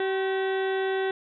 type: harmonic tone with a mistuned harmonic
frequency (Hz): 383.2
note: G4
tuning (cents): -39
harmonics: 1 / 2 / 3 / 4 / 5 / 6 / 7 / 8 / 9 / 10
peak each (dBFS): -25 / -33 / -43 / -35 / -37 / -50 / -45 / -50 / -43 / -51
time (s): 0-1.11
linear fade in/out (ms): 2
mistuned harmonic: 3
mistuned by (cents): -99
effects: none